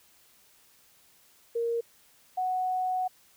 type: tone pair in turn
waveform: sine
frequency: 466.2 / 740 Hz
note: A#4 / F#5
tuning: 0 / 0 cents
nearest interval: minor sixth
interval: 800 cents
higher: second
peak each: -26 dBFS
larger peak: neither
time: 1.55-1.81 / 2.37-3.08 s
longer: second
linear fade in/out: 10 ms
effects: white hiss -61 dBFS RMS until 3.36 s

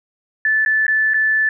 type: tone with dropouts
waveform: sine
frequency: 1748 Hz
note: A6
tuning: 12 cents flat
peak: -13 dBFS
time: 0.45-1.49 s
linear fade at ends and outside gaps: 2 ms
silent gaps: 0.65-0.66 / 0.867-0.88 / 1.136-1.142 s
effects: none

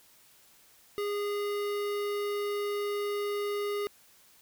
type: tone with notch filter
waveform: square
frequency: 410 Hz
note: G#4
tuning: 22 cents flat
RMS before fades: -32 dBFS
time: 0.98-3.87 s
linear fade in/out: 0 ms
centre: 7300 Hz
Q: 1.4
effects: white hiss -60 dBFS RMS until 4.41 s

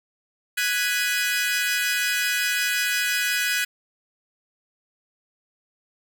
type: chord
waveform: sawtooth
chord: G# minor seventh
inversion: third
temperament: equal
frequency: 1480 / 1661.2 / 1975.5 / 2489 Hz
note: F#6 / G#6 / B6 / D#7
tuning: 0 / 0 / 0 / 0 cents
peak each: -23 / -23 / -26 / -24 dBFS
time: 0.57-3.65 s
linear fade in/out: 10 ms
effects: none

